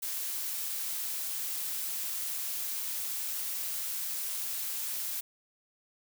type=noise; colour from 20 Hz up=blue; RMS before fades=-35 dBFS; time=0.02-5.21 s; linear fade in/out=10 ms; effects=none